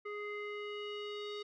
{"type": "tone with low-pass filter sweep", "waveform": "square", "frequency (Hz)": 415.3, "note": "G#4", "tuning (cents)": 0, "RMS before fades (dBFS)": -42, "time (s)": [0.05, 1.43], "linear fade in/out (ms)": 10, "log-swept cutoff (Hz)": [1800, 4000], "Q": 3.9, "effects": []}